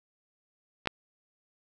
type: clicks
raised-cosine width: 0.3 ms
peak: -22 / -8 dBFS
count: 2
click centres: 0.858 / 0.873 s
effects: none